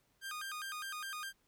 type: tone with vibrato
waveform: sawtooth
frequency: 1396.9 Hz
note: F6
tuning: in tune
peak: -37 dBFS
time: 0.21-1.33 s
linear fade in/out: 50 ms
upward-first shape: square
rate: 4.9 Hz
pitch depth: 220 cents each way
effects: pink hiss -75 dBFS RMS until 1.47 s